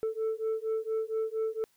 sine beating tone pair, 440 / 444.3 Hz, A4 / A4, 0 / +17 cents, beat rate 4.3 Hz, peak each -30 dBFS, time 0.03-1.64 s, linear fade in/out 0 ms, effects tanh soft clip ceiling -26 dBFS + white hiss -69 dBFS RMS until 1.76 s

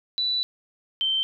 sine tone pair in turn, 3965 / 3113 Hz, B7 / G7, +6 / -13 cents, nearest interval major third, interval 419 cents, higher first, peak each -22 / -21 dBFS, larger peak second, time 0.18-0.43 / 1.01-1.23 s, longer first, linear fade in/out 0 ms, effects none

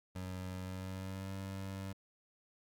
25% pulse tone with pitch glide, 92.5 to 96.6 Hz, F#2 to G2, 0 to -25 cents, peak -37 dBFS, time 0.15-1.93 s, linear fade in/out 10 ms, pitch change +75 cents, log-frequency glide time 0.58-1.34 s, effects Opus 48 kbps

